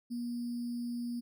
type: tone with sample-and-hold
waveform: sine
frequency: 239.4 Hz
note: A#3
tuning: 46 cents sharp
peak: -34 dBFS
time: 0.1-1.21 s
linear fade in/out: 20 ms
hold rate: 4900 Hz
effects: none